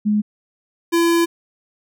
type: tone pair in turn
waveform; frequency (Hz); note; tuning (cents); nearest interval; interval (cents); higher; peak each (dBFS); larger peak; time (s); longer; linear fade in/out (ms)
sine / square; 210 / 337.8; G#3 / E4; +19 / +42; minor sixth; 823; second; -14; neither; 0.05-0.22 / 0.92-1.26; second; 20
effects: none